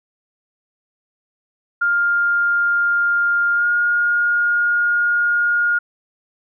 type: tone with pitch glide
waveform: sine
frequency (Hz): 1404 to 1425.2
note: F6 to F6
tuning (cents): +9 to +35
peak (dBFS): -14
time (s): 1.81-5.79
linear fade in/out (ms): 10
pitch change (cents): +26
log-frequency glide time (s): 3.54-3.66
effects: none